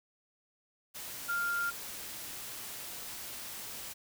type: tone in noise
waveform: sine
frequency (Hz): 1396.9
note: F6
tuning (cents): 0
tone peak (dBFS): -30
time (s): 1.28-1.71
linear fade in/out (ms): 20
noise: white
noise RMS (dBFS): -43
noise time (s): 0.94-3.94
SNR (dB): +10
effects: none